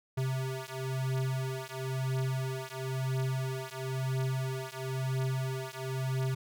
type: beating tone pair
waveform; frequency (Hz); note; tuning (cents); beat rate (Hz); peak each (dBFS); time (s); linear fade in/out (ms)
square; 130.81 / 131.8; C3 / C3; 0 / +13; 0.99; -35 / -35; 0.17-6.35; 10
effects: none